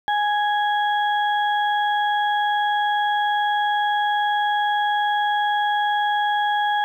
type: harmonic tone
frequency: 830.6 Hz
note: G#5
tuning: in tune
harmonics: 1 / 2 / 4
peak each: -19 / -25 / -31 dBFS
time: 0.08-6.84 s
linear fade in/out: 0 ms
effects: 9-bit